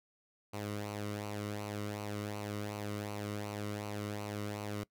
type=tone with flanger; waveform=sawtooth; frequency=103.83 Hz; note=G#2; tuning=in tune; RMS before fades=-40 dBFS; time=0.53-4.84 s; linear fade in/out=10 ms; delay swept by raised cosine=0.57 to 1.22 ms; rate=2.7 Hz; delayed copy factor=-0.6; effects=noise-tail reverb RT60 0.1 s tail -22 dB re dry